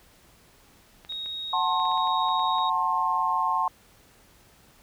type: clicks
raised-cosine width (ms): 0.3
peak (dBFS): -30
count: 11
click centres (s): 1.049 / 1.123 / 1.26 / 1.798 / 1.854 / 1.916 / 1.976 / 2.073 / 2.286 / 2.395 / 2.584
type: tone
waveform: sine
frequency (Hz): 3762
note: A#7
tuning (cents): +15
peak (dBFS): -31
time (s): 1.09-2.7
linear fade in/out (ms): 10
type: chord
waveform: sine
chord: F# diminished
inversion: none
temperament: just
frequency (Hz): 740 / 888 / 1065.6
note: F#5 / A5 / C6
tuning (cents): 0 / +16 / +31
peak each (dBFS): -30 / -26 / -25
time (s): 1.53-3.68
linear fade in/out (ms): 2
effects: pink hiss -57 dBFS RMS until 4.82 s